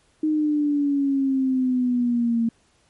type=exponential sweep; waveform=sine; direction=down; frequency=311.1 to 227.9 Hz; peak=-18 dBFS; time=0.23-2.49 s; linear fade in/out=5 ms; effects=pink hiss -62 dBFS RMS until 2.89 s + MP3 48 kbps